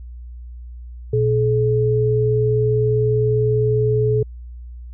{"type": "tone pair together", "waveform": "sine", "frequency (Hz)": [120, 427.6], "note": ["B2", "A4"], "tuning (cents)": [-49, -49], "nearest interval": "octave + minor seventh", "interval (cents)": 2200, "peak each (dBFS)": -17, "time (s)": [1.13, 4.23], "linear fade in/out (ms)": 5, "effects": ["added 60 Hz sine -32 dBFS peak until 4.93 s"]}